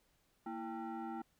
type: tone with frequency modulation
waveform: sine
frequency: 230.7 Hz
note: A#3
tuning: 18 cents flat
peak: -39 dBFS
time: 0.46-1.22 s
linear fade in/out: 5 ms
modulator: 561 Hz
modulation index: 1.5
effects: tanh soft clip ceiling -36 dBFS + pink hiss -75 dBFS RMS until 1.39 s